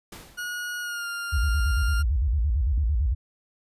pink noise with exponential decay, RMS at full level -39 dBFS, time 0.12-0.72 s, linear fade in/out 5 ms, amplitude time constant 130 ms
40% pulse tone with pitch glide, 1449 to 1400.5 Hz, F#6 to F6, -37 to +4 cents, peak -29 dBFS, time 0.37-2.03 s, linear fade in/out 20 ms, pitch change -59 cents, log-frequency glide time 0.81-1.07 s
sine tone with vibrato, 64.5 Hz, C2, 24 cents flat, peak -20 dBFS, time 1.32-3.15 s, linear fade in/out 20 ms, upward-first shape square, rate 8.9 Hz, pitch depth 260 cents each way
click, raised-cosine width 5 ms, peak -27 dBFS, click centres 2.779 s
effects resampled to 32000 Hz

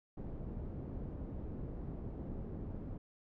pink low-pass noise, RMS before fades -43 dBFS, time 0.17-2.98 s, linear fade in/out 5 ms, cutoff 360 Hz, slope 12 dB/octave, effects none

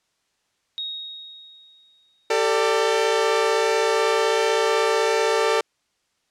sine tone with exponential decay, 3756 Hz, A#7, 12 cents sharp, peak -25 dBFS, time 0.78-2.35 s, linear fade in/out 0 ms, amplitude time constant 340 ms
sawtooth chord, G suspended second, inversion none, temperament equal with one note detuned, 392 / 447.9 / 587.3 Hz, G4 / A4 / D5, 0 / +31 / 0 cents, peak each -21 / -16 / -21 dBFS, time 2.3-5.61 s, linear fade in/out 5 ms
effects white hiss -70 dBFS RMS until 6.3 s + low-pass 7000 Hz 12 dB/octave

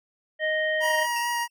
harmonic tone, 622.3 Hz, D#5, in tune, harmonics 1 / 3 / 5, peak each -26 / -25 / -36 dBFS, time 0.39-1.07 s, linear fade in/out 50 ms
25% pulse tone with vibrato, 950 Hz, A#5, 33 cents sharp, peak -21 dBFS, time 0.8-1.48 s, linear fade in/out 50 ms, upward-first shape sine, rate 4.6 Hz, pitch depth 11 cents each way
sawtooth tone with exponential decay, 2711 Hz, E7, 48 cents sharp, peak -28 dBFS, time 1.16-1.5 s, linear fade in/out 1 ms, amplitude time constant 72 ms
effects none

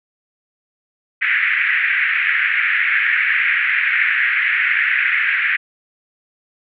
white band-pass noise, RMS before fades -17 dBFS, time 1.21-5.57 s, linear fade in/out 20 ms, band 1600 to 2300 Hz, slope 48 dB/octave, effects none

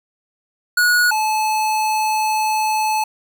square tone pair in turn, 1457 / 864.7 Hz, F#6 / A5, -27 / -30 cents, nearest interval major sixth, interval 903 cents, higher first, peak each -13 / -17 dBFS, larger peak first, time 0.77-1.11 / 1.11-3.04 s, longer second, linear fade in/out 5 ms, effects none

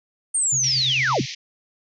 sine linear sweep, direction down, 8910 to 80.3 Hz, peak -18 dBFS, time 0.34-1.22 s, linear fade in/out 10 ms
sine tone with tremolo, 131.2 Hz, C3, 5 cents sharp, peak -26 dBFS, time 0.52-1.26 s, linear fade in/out 10 ms, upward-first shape triangle, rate 8.8 Hz, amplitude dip 65%
white band-pass noise, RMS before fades -33 dBFS, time 0.63-1.35 s, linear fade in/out 10 ms, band 1900 to 6200 Hz, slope 96 dB/octave
effects none

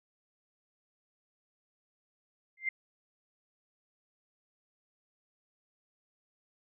sine tone with exponential growth, 2093 Hz, C7, in tune, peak -25 dBFS, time 2.57-2.69 s, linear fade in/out 5 ms, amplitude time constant 25 ms, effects none

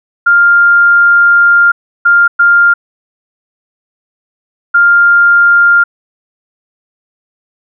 sine tone bursts at uneven times, 1400 Hz, F6, 4 cents sharp, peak -3 dBFS, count 4, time 0.26-1.72 / 2.05-2.28 / 2.39-2.74 / 4.74-5.84 s, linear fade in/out 10 ms, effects none

